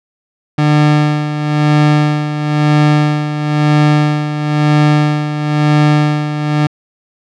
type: tone with tremolo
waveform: 30% pulse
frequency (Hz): 150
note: D3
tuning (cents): +37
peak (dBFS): -4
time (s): 0.58-6.67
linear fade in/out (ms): 5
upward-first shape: sine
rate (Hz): 1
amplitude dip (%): 65
effects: low-pass 4000 Hz 12 dB/octave